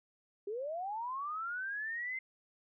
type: linear sweep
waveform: sine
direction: up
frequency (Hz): 388.5 to 2093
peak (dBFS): -36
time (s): 0.47-2.19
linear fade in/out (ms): 5
effects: none